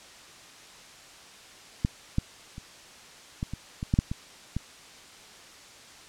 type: clicks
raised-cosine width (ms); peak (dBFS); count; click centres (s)
5; -11 / -11 / -27 / -17 / -21 / -19 / -11 / -8 / -18 / -16; 10; 1.849 / 2.184 / 2.581 / 3.429 / 3.536 / 3.829 / 3.939 / 3.989 / 4.115 / 4.566
effects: white hiss -49 dBFS RMS until 6.08 s + low-pass 7000 Hz 12 dB/octave